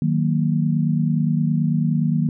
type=chord; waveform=sine; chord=D# minor; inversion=none; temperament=equal; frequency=155.56 / 185 / 233.1 Hz; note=D#3 / F#3 / A#3; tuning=0 / 0 / 0 cents; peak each=-19 / -23 / -22 dBFS; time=0.02-2.29 s; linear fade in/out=2 ms; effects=none